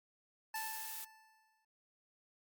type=tone with exponential decay; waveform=25% pulse; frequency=879 Hz; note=A5; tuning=2 cents flat; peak=-35 dBFS; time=0.54-1.65 s; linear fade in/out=5 ms; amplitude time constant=240 ms
type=noise; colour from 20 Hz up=blue; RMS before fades=-45 dBFS; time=0.55-1.05 s; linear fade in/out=10 ms
effects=Opus 48 kbps